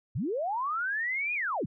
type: linear two-way sweep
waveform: sine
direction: up then down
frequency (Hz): 87.31 to 2489 to 87.31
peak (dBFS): -28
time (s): 0.15-1.66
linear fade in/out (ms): 10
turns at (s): 1.34
effects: none